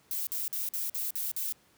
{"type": "noise bursts", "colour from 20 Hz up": "violet", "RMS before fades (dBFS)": -33, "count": 7, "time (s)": [0.11, 1.524], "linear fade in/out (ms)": 0, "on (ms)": 160, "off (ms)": 49, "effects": ["pink hiss -64 dBFS RMS until 1.77 s", "high-pass 80 Hz 12 dB/octave"]}